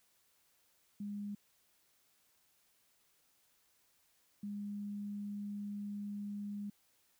sine tone bursts at uneven times, 204.4 Hz, G#3, 27 cents flat, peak -39 dBFS, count 2, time 1-1.35 / 4.43-6.7 s, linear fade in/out 5 ms, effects white hiss -73 dBFS RMS until 7.19 s

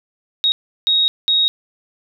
sine tone bursts at uneven times, 3769 Hz, A#7, 18 cents sharp, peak -12 dBFS, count 3, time 0.44-0.52 / 0.87-1.08 / 1.28-1.48 s, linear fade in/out 0 ms, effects none

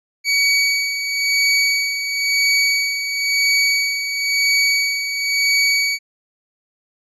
25% pulse tone with tremolo, 2262 Hz, C#7, 34 cents sharp, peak -9 dBFS, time 0.24-5.99 s, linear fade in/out 50 ms, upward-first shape sine, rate 0.98 Hz, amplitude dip 60%, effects resampled to 24000 Hz

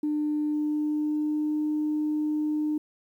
sine tone with pitch glide, 300 to 303.3 Hz, D4 to D#4, +37 to -44 cents, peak -23 dBFS, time 0.03-2.78 s, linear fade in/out 5 ms, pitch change +19 cents, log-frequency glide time 0.52-1.59 s, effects tanh soft clip ceiling -20 dBFS + 10-bit

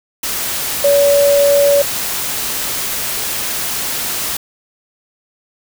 sine tone in noise, 568 Hz, C#5, 42 cents sharp, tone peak -8 dBFS, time 0.84-1.82 s, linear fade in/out 5 ms, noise white, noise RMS -20 dBFS, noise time 0.23-4.37 s, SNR +9 dB, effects none

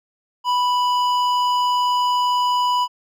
triangle tone with hard clipping, 987.8 Hz, B5, in tune, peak -18 dBFS, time 0.44-2.88 s, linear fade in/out 50 ms, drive 14 dB, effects none

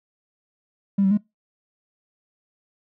triangle tone with pitch steps, 198 / 192.3 / 208.2 Hz, G3 / G3 / G#3, +18 / -33 / +5 cents, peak -12 dBFS, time 0.98-1.175 s, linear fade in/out 10 ms, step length 65 ms, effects noise-tail reverb RT60 0.2 s tail -26 dB re dry + tanh soft clip ceiling -13 dBFS

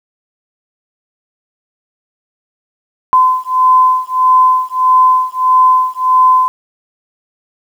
sine beating tone pair, 1022 / 1023.6 Hz, C6 / C6, -41 / -38 cents, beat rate 1.6 Hz, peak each -10 dBFS, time 3.13-6.48 s, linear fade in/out 0 ms, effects 7-bit

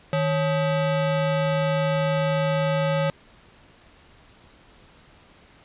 square ring-modulated tone, 354.3 Hz, F4, 25 cents sharp, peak -18 dBFS, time 0.13-3.1 s, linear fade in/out 0 ms, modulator 198 Hz, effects pink hiss -53 dBFS RMS until 5.64 s + resampled to 8000 Hz

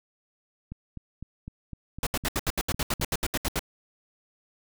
click train, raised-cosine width 5 ms, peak -25 dBFS, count 10, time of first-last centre 0.72-2.998 s, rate 3.95 Hz
pink noise bursts, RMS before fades -27 dBFS, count 15, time 2.03-3.593 s, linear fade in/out 2 ms, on 37 ms, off 72 ms
effects none

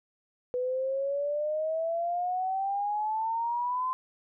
sine exponential sweep, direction up, 493.9 to 1036 Hz, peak -27 dBFS, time 0.54-3.93 s, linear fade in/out 0 ms, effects none

